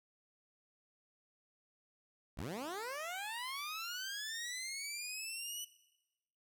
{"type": "linear sweep", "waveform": "15% pulse", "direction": "up", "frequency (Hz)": [46.24, 2981], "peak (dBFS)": -34, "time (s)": [2.37, 5.65], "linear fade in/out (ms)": 10, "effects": ["noise-tail reverb RT60 1.0 s tail -18 dB re dry"]}